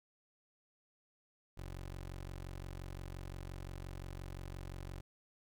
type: tone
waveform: 20% pulse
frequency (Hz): 45.75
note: F#1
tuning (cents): -19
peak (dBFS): -39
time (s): 1.57-5.01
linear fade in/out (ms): 10
effects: none